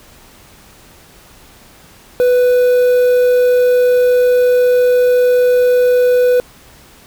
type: tone with quantisation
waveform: triangle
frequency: 495.7 Hz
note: B4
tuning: 6 cents sharp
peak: -6 dBFS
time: 2.2-6.4 s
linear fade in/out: 0 ms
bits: 5
effects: pink hiss -43 dBFS RMS until 7.06 s